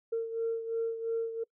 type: beating tone pair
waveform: sine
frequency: 455.6 / 458.5 Hz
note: A#4 / A#4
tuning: -40 / -29 cents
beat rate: 2.9 Hz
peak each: -30 / -36 dBFS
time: 0.12-1.44 s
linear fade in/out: 10 ms
effects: noise-tail reverb RT60 0.1 s tail -25 dB re dry + tanh soft clip ceiling -24 dBFS